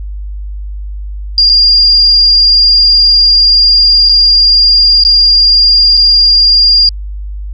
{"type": "tone with dropouts", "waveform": "sine", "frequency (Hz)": 4807, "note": "D8", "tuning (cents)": 39, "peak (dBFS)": -3, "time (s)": [1.38, 6.89], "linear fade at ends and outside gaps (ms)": 1, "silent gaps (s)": [[1.493, 1.497], [4.089, 4.094], [5.037, 5.05], [5.97, 5.974]], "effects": ["added 50 Hz sine -18 dBFS peak until 7.53 s"]}